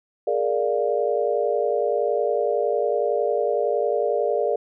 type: chord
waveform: sine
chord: Bb dominant seventh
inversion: third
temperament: equal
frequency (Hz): 415.3 / 466.2 / 587.3 / 698.5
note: Ab4 / Bb4 / D5 / F5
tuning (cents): 0 / 0 / 0 / 0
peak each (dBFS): -25 / -24 / -24 / -28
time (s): 0.27-4.56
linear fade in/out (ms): 5
effects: none